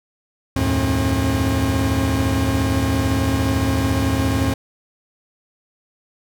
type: tone cluster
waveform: 40% pulse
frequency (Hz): 77.3 / 91.3 / 108.9 / 268.5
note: D#2 / F#2 / A2 / C4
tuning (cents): -11 / -23 / -17 / +45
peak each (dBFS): -22 / -25 / -21 / -20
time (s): 0.56-4.54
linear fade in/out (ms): 5
effects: none

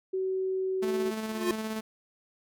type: tone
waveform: sine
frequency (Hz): 377.8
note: F#4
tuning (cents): +36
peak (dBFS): -27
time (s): 0.13-1.11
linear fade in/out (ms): 10
type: tone with tremolo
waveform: sawtooth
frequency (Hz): 218.9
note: A3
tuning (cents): -9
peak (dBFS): -27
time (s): 0.82-1.81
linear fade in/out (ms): 10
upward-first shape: square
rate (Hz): 17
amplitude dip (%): 30
type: tone with exponential growth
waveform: square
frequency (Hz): 355.6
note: F4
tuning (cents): +31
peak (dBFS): -23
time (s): 1.23-1.51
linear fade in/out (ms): 1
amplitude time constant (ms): 60
effects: none

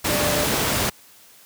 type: tone in noise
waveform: sine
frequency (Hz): 592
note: D5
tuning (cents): +14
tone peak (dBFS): -25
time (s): 0.09-0.45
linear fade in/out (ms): 10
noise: pink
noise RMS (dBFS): -21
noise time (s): 0.04-0.9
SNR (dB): -7
effects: white hiss -50 dBFS RMS until 1.45 s + high-pass 80 Hz 12 dB/octave

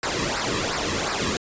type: noise with flanger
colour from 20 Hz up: pink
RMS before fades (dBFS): -25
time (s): 0.03-1.37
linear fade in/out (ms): 2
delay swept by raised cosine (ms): 0.3 to 1.4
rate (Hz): 2.8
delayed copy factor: -0.75
effects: resampled to 16000 Hz

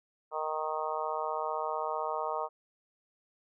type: harmonic tone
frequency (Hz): 155.56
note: D#3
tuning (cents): 0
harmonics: 3 / 4 / 5 / 6 / 7 / 8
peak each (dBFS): -39 / -37 / -38 / -37 / -38 / -40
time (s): 0.31-2.49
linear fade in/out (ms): 50
effects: none

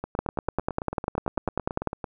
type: two click trains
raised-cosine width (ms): 1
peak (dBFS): -17 / -10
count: 19 / 18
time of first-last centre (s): 0.04-2.042 / 0.19-1.873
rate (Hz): 8.99 / 10.1
effects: none

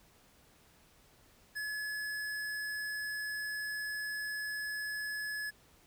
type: tone with hard clipping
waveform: sine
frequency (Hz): 1704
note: G#6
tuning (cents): +44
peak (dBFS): -37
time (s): 1.55-5.51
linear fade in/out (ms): 20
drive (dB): 18
effects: pink hiss -64 dBFS RMS until 5.86 s

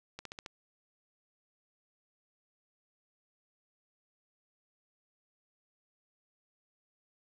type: slowing click train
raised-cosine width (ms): 0.2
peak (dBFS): -25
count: 5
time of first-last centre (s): 0.19-0.462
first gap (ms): 63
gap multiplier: 1.05
effects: none

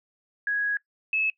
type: tone pair in turn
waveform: sine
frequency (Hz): 1661.2 / 2597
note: G#6 / E7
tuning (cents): 0 / -26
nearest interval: minor sixth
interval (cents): 774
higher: second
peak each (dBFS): -23 / -22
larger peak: second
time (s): 0.47-0.77 / 1.13-1.3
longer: first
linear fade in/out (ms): 2
effects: noise-tail reverb RT60 0.1 s tail -20 dB re dry

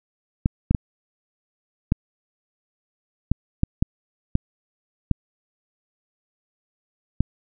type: clicks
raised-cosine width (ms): 5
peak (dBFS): -5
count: 10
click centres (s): 0.459 / 0.71 / 0.748 / 1.921 / 3.316 / 3.634 / 3.825 / 4.354 / 5.113 / 7.206
effects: none

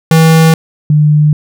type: tone pair in turn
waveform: square / sine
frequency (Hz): 161.5 / 150.34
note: E3 / D3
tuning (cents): -35 / +41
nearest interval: minor second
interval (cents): 124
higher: first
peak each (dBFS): -4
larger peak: neither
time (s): 0.11-0.54 / 0.9-1.33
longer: neither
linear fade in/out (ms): 2
effects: none

